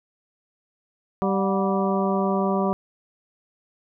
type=harmonic tone with a mistuned harmonic; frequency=194.7 Hz; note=G3; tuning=12 cents flat; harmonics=1 / 2 / 3 / 4 / 5 / 6; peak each=-23 / -26 / -28 / -29 / -30 / -31 dBFS; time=1.22-2.73 s; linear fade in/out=0 ms; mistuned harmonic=4; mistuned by=-100 cents; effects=none